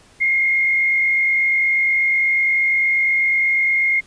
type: tone with frequency modulation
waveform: sine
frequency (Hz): 2134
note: C7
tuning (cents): +34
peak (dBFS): -14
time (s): 0.2-4.01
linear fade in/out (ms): 20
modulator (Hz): 48.3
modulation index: 0.75
effects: pink hiss -50 dBFS RMS until 4.06 s + resampled to 22050 Hz